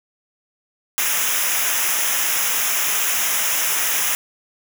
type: noise with comb filter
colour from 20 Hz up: white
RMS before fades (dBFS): -20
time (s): 0.98-4.15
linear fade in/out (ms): 0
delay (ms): 0.23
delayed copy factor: -0.8
effects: none